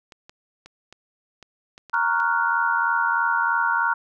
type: clicks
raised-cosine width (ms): 0.2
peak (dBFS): -26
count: 9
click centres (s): 0.122 / 0.295 / 0.66 / 0.926 / 1.427 / 1.779 / 1.897 / 1.943 / 2.201
type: chord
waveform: sine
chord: Gb major seventh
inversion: first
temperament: equal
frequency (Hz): 932.3 / 1108.7 / 1396.9 / 1480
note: Bb5 / Db6 / F6 / Gb6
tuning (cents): 0 / 0 / 0 / 0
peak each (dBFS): -23 / -28 / -23 / -25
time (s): 1.93-3.94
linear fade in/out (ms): 10
effects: none